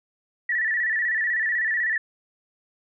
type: tone with vibrato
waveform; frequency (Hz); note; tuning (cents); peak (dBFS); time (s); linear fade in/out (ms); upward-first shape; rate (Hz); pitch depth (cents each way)
sine; 1843; A#6; -20; -21; 0.49-1.98; 5; square; 16; 72
effects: none